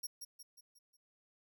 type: tone with echo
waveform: 20% pulse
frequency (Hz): 5588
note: F8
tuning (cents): 0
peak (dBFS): -33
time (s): 0.03-0.07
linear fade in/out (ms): 10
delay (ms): 180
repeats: 5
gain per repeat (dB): -6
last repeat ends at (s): 0.97
effects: none